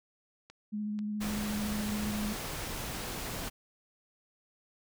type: click train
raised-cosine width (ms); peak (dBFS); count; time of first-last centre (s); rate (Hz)
0.2; -33; 6; 0.5-2.951; 2.04
type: tone with vibrato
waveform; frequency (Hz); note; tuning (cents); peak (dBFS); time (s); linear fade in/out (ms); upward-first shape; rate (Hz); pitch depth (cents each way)
sine; 210; G#3; +19; -32; 0.72-2.34; 20; sine; 14; 17
type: noise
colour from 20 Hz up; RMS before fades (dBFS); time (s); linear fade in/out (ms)
pink; -38; 1.2-3.5; 20
effects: none